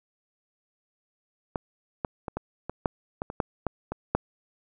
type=clicks; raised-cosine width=1 ms; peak=-14 / -13 / -18 / -16 / -18 / -9 / -16 / -21 / -9 / -12 / -17 / -7 dBFS; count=12; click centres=1.558 / 2.048 / 2.282 / 2.37 / 2.696 / 2.858 / 3.219 / 3.301 / 3.402 / 3.667 / 3.92 / 4.15 s; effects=none